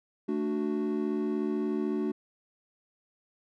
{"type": "chord", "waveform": "triangle", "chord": "D major", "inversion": "second", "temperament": "equal", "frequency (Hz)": [220, 293.7, 370], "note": ["A3", "D4", "F#4"], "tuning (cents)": [0, 0, 0], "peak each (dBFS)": -30, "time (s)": [0.28, 2.12], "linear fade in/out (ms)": 10, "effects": []}